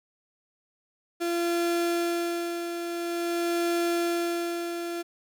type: tone with tremolo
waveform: 35% pulse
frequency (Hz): 342.6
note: F4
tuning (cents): -33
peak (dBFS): -22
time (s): 1.2-5.03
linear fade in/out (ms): 20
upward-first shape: sine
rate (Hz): 0.48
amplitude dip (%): 55
effects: none